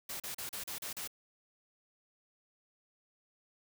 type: noise bursts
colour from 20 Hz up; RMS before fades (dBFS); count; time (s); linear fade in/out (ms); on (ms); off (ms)
white; -41; 7; 0.09-1.076; 5; 110; 36
effects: none